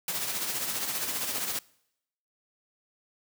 white noise with tremolo, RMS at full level -30 dBFS, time 0.08-1.59 s, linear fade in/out 2 ms, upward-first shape sine, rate 15 Hz, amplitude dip 45%
clicks, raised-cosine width 1 ms, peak -27 dBFS, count 2, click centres 1.359 / 1.382 s
effects noise-tail reverb RT60 0.8 s tail -24 dB re dry + high-pass 100 Hz 12 dB/octave

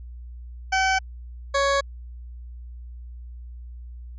20% pulse tone pair in turn, 763 / 556.2 Hz, G5 / C#5, -47 / +6 cents, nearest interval perfect fourth, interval 547 cents, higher first, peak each -14 dBFS, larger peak neither, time 0.72-0.99 / 1.54-1.81 s, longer neither, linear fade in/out 10 ms, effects added 60 Hz sine -36 dBFS peak until 4.18 s + resampled to 16000 Hz

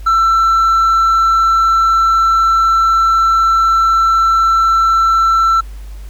sine tone with hard clipping, 1338 Hz, E6, 25 cents sharp, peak -9 dBFS, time 0.06-5.61 s, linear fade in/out 10 ms, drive 2 dB, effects added 50 Hz sine -26 dBFS peak until 6.09 s + pink hiss -45 dBFS RMS until 6.09 s

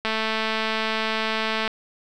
click train, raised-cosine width 0.3 ms, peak -9 dBFS, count 359, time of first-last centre 0.05-1.677 s, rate 220 Hz, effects none

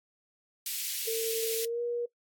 white high-pass noise, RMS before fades -34 dBFS, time 0.66-1.65 s, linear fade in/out 2 ms, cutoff 2300 Hz, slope 24 dB/octave
sine tone with pitch glide, 452.4 to 477.4 Hz, A4 to A#4, +48 to +41 cents, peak -29 dBFS, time 1.07-2.06 s, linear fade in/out 10 ms, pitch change +93 cents, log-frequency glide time 1.58-1.81 s
effects noise-tail reverb RT60 0.1 s tail -19 dB re dry + AAC 64 kbps

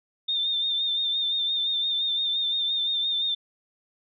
sine tone with vibrato, 3617 Hz, A7, 47 cents sharp, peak -23 dBFS, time 0.28-3.35 s, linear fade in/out 10 ms, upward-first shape sine, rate 5.8 Hz, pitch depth 41 cents each way, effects none

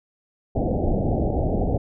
pink low-pass noise, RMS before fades -22 dBFS, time 0.55-1.78 s, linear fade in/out 10 ms, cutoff 780 Hz, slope 96 dB/octave, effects none

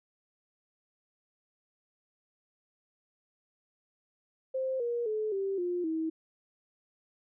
sine tone with pitch steps, 524 / 475 / 430.6 / 390.3 / 353.8 / 320.7 Hz, C5 / A#4 / A4 / G4 / F4 / E4, +2 / +33 / -37 / -8 / +23 / -48 cents, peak -29 dBFS, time 4.54-6.1 s, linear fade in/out 10 ms, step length 260 ms, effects none

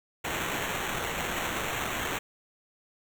violet noise with sample-and-hold, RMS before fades -32 dBFS, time 0.24-2.19 s, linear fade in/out 10 ms, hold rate 4900 Hz, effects none

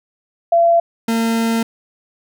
sine / 40% pulse tone pair in turn, 679 / 227.8 Hz, F5 / A#3, -49 / -40 cents, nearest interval octave + perfect fifth, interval 1891 cents, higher first, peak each -9 / -14 dBFS, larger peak first, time 0.52-0.8 / 1.08-1.63 s, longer second, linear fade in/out 5 ms, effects none

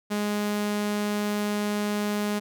sawtooth tone, 207.6 Hz, G#3, in tune, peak -21 dBFS, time 0.1-2.4 s, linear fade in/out 20 ms, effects none

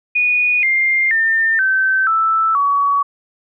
sine tone with pitch steps, 2464 / 2108 / 1803.8 / 1543.3 / 1320.4 / 1129.7 Hz, D#7 / C7 / A6 / G6 / E6 / C#6, -17 / +12 / +43 / -27 / +2 / +32 cents, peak -12 dBFS, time 0.15-3.03 s, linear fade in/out 10 ms, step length 480 ms, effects none

